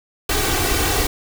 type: noise with comb filter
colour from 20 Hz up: pink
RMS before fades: -19 dBFS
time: 0.29-1.07 s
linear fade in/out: 5 ms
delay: 2.6 ms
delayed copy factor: +0.7
effects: none